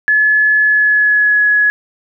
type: tone with pitch glide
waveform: sine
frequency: 1712 to 1686.5 Hz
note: A6 to G#6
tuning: -48 to +26 cents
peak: -8 dBFS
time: 0.08-1.7 s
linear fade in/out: 0 ms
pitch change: -26 cents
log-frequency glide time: 0.59-1.42 s
effects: none